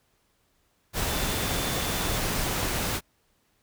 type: tone in noise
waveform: sine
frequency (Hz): 3520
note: A7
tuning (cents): 0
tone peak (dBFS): -39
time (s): 1.06-2.2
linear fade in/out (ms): 50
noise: pink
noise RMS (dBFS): -28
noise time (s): 0.93-3.01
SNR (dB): -14
effects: pink hiss -69 dBFS RMS until 3.62 s